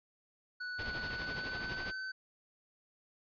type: tone with pitch glide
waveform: square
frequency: 1480 to 1527.8 Hz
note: F#6 to G6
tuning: 0 to -45 cents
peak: -39 dBFS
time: 0.6-2.12 s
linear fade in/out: 10 ms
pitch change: +55 cents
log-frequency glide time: 1.05-1.95 s
type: noise with tremolo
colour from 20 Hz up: pink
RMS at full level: -40 dBFS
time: 0.78-1.92 s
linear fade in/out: 20 ms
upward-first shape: triangle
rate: 12 Hz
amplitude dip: 65%
effects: resampled to 11025 Hz